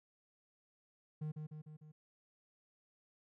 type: tone with echo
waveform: triangle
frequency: 153.4 Hz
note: D#3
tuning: 24 cents flat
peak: -36 dBFS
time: 1.21-1.32 s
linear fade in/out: 10 ms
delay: 150 ms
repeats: 4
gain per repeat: -4 dB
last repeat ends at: 1.92 s
effects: none